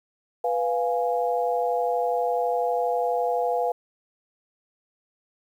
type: chord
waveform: sine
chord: F diminished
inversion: second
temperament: equal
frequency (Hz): 493.9 / 698.5 / 830.6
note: Cb5 / F5 / Ab5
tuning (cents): 0 / 0 / 0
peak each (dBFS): -25 / -25 / -29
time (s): 0.44-3.72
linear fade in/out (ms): 5
effects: 9-bit